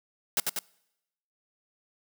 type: noise with echo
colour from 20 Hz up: white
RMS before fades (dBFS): -25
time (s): 0.37-0.4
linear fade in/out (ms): 2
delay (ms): 95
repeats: 2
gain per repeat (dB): -3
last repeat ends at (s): 0.59
effects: noise-tail reverb RT60 0.9 s tail -25 dB re dry + high-pass 200 Hz 12 dB/octave

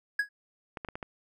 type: tone with exponential decay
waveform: triangle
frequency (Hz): 1664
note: G#6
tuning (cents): +3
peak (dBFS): -19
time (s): 0.19-0.29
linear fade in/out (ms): 5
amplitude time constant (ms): 21
type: clicks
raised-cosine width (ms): 0.5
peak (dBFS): -22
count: 5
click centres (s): 0.772 / 0.848 / 0.887 / 0.955 / 1.028
effects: none

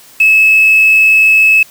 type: tone with quantisation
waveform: sine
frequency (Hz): 2593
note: E7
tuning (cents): -29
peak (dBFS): -4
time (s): 0.2-1.63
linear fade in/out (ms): 5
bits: 4
effects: white hiss -40 dBFS RMS until 1.7 s

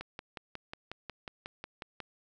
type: click train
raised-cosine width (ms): 0.3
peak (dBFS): -24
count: 12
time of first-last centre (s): 0.01-2.003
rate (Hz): 5.52
effects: none

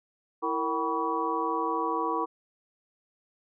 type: tone cluster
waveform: sine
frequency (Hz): 329.4 / 462.1 / 768 / 977 / 1131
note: E4 / A#4 / G5 / B5 / C#6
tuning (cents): -1 / -15 / -36 / -19 / +34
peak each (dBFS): -33 / -33 / -36 / -31 / -31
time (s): 0.42-2.26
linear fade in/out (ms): 20
effects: none

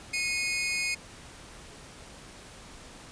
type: tone pair together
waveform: sawtooth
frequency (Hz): 2170 / 2485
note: C#7 / D#7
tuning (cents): -37 / -3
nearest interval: major second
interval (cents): 234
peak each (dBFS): -27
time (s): 0.13-0.95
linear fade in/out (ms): 10
effects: pink hiss -48 dBFS RMS until 3.11 s + resampled to 22050 Hz

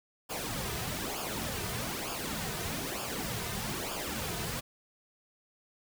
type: noise with flanger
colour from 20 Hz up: pink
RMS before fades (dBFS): -36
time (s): 0.29-4.61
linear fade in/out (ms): 20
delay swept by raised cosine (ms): 0.5 to 3.7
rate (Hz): 1.1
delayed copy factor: -0.7
effects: none

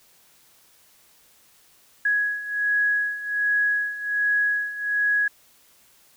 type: beating tone pair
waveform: sine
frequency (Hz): 1668 / 1669.3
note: G#6 / G#6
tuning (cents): +7 / +8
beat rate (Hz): 1.3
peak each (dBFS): -26 / -22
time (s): 2.05-5.28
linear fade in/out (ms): 5
effects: white hiss -57 dBFS RMS until 6.16 s

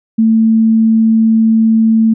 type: tone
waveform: sine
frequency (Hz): 223.1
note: A3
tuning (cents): +24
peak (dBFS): -6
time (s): 0.18-2.14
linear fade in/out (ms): 10
effects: none

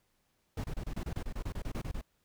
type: noise bursts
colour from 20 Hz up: brown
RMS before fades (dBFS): -36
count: 15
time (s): 0.57-2.013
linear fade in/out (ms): 5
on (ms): 71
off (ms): 27
effects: pink hiss -75 dBFS RMS until 2.24 s

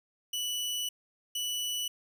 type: tone pair in turn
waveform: sawtooth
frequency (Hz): 2960 / 2960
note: F#7 / F#7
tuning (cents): 0 / 0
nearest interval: unison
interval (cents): 0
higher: neither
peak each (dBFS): -28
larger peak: neither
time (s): 0.33-0.89 / 1.35-1.88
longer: first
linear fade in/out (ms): 5
effects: none

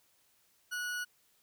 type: tone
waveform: 40% pulse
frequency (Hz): 1464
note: F#6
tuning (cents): -19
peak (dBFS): -34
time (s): 0.71-1.05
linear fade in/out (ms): 20
effects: white hiss -70 dBFS RMS until 1.42 s

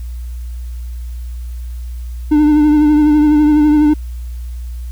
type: tone with vibrato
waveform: triangle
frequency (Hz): 300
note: D4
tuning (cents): +37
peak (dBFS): -5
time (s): 2.31-3.94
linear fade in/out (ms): 10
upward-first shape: triangle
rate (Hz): 12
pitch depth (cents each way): 39
effects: added 60 Hz sine -22 dBFS peak until 4.91 s + white hiss -48 dBFS RMS until 4.91 s

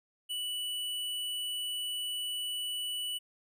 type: tone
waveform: square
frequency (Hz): 2960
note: F#7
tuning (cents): 0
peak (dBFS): -34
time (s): 0.29-3.19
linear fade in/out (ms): 20
effects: none

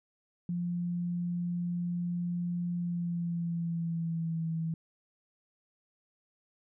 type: tone with pitch glide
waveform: sine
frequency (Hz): 174.61 to 162.92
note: F3 to E3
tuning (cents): 0 to -20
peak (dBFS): -30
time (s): 0.49-4.74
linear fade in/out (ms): 2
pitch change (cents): -120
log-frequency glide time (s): 2.75-4.48
effects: none

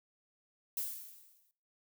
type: noise with exponential decay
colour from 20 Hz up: violet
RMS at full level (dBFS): -35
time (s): 0.77-1.51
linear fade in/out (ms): 1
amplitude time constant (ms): 160
effects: noise-tail reverb RT60 0.4 s tail -17 dB re dry

